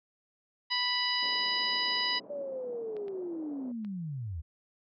harmonic tone, 987 Hz, B5, 1 cent flat, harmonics 1 / 2 / 3 / 4 / 5, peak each -36 / -34 / -34 / -35 / -32 dBFS, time 0.7-2.2 s, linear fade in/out 20 ms
white band-pass noise, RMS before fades -50 dBFS, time 1.22-3.72 s, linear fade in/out 5 ms, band 200 to 610 Hz, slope 24 dB/octave
clicks, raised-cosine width 0.3 ms, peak -37 dBFS, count 5, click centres 1.969 / 2.002 / 2.967 / 3.082 / 3.848 s
sine linear sweep, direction down, 587.3 to 71.2 Hz, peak -34 dBFS, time 2.29-4.42 s, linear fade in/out 20 ms
effects none

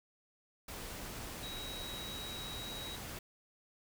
sine tone in noise, 3839 Hz, B7, 50 cents flat, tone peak -44 dBFS, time 1.43-2.96 s, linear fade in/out 5 ms, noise pink, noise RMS -45 dBFS, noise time 0.68-3.19 s, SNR -2 dB, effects none

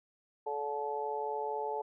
harmonic tone, 144.4 Hz, D3, 29 cents flat, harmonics 3 / 4 / 5 / 6, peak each -37 / -42 / -43 / -36 dBFS, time 0.46-1.82 s, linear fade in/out 10 ms, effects none

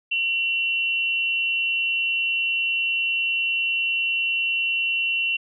sine tone pair together, 2730 / 2960 Hz, F7 / F#7, -40 / 0 cents, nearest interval minor second, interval 140 cents, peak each -21 / -29 dBFS, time 0.11-5.37 s, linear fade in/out 10 ms, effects none

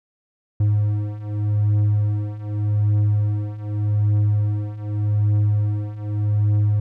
triangle beating tone pair, 103.83 / 104.67 Hz, G#2 / G#2, 0 / +14 cents, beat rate 0.84 Hz, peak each -20 / -17 dBFS, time 0.6-6.8 s, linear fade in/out 5 ms, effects none

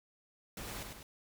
pink noise with echo, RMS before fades -44 dBFS, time 0.57-0.83 s, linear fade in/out 2 ms, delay 100 ms, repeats 2, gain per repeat -4 dB, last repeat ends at 1.03 s, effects none

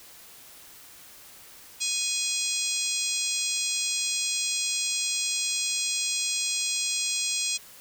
harmonic tone with a mistuned harmonic, 830 Hz, G#5, 1 cent flat, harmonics 3 / 4 / 5 / 6 / 7 / 8 / 9 / 10, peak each -34 / -34 / -34 / -34 / -34 / -34 / -34 / -34 dBFS, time 1.8-7.58 s, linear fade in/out 20 ms, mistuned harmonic 7, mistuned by -27 cents, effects white hiss -49 dBFS RMS until 7.8 s

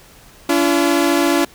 sawtooth tone pair together, 285.9 / 340 Hz, D4 / F4, -46 / -46 cents, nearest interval minor third, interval 300 cents, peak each -12 dBFS, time 0.49-1.45 s, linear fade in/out 5 ms, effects pink hiss -45 dBFS RMS until 1.54 s

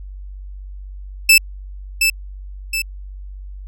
sawtooth tone with echo, 2637 Hz, E7, in tune, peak -3 dBFS, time 1.29-1.38 s, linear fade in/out 5 ms, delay 720 ms, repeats 2, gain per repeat -6 dB, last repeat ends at 2.82 s, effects added 48 Hz sine -30 dBFS peak until 3.67 s

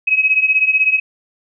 sine beating tone pair, 2538 / 2554 Hz, D#7 / D#7, +34 / +45 cents, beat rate 16 Hz, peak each -16 / -13 dBFS, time 0.07-1 s, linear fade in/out 10 ms, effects none

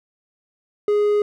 triangle tone, 415.3 Hz, G#4, in tune, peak -13 dBFS, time 0.88-1.22 s, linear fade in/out 2 ms, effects none

